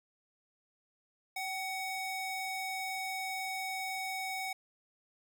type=ring-modulated tone; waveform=square; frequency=1501 Hz; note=F#6; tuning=24 cents sharp; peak=-33 dBFS; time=1.36-4.53 s; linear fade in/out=5 ms; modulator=738 Hz; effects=none